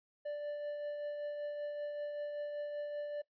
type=tone with tremolo; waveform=triangle; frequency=587.3 Hz; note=D5; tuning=in tune; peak=-34 dBFS; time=0.25-3.22 s; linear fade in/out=10 ms; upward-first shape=triangle; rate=5.2 Hz; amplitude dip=35%; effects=noise-tail reverb RT60 0.1 s tail -20 dB re dry + resampled to 11025 Hz